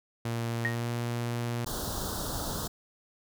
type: tone with pitch glide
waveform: sawtooth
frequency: 116.54 to 118.92 Hz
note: A#2 to A#2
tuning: 0 to +35 cents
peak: -26 dBFS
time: 0.25-1.65 s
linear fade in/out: 5 ms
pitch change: +35 cents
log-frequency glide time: 0.64-0.9 s
type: tone with exponential decay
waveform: sine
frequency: 1864.7 Hz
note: A#6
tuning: in tune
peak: -23 dBFS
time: 0.65-0.81 s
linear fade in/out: 0 ms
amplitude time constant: 33 ms
type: band-stop noise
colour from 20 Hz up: pink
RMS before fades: -34 dBFS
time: 1.66-2.68 s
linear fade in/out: 10 ms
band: 1500 to 3400 Hz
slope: 48 dB/octave
effects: none